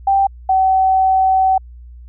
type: tone pair in turn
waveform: sine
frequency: 784 / 760.4 Hz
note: G5 / F#5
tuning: 0 / +47 cents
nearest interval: minor second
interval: 53 cents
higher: first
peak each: -10 dBFS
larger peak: neither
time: 0.07-0.27 / 0.49-1.58 s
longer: second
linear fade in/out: 5 ms
effects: added 60 Hz sine -34 dBFS peak until 2.08 s